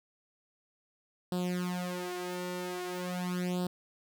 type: tone with flanger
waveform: sawtooth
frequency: 179.7 Hz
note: F3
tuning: 50 cents sharp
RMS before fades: -35 dBFS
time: 1.32-3.67 s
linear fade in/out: 2 ms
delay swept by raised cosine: 0.23 to 3.43 ms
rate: 0.43 Hz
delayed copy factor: +0.9
effects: none